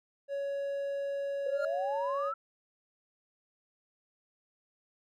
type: tone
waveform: triangle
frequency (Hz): 559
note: C#5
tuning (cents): +14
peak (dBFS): -30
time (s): 0.28-2.33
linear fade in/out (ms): 50
type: exponential sweep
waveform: sine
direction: up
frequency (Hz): 507 to 1349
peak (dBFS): -33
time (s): 1.46-2.34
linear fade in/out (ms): 5
type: tone with exponential growth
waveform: triangle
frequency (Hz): 1396.9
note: F6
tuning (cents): 0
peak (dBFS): -30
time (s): 1.47-1.65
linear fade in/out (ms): 2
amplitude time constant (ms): 37
effects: none